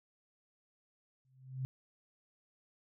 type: tone with exponential growth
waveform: sine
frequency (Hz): 130.81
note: C3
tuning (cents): 0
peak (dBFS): -32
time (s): 1.25-1.65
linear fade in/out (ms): 0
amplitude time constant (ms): 86
effects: none